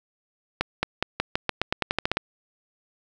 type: accelerating click train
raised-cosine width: 0.3 ms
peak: -6 dBFS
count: 14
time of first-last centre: 0.61-2.17 s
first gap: 220 ms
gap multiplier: 0.89
effects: 8-bit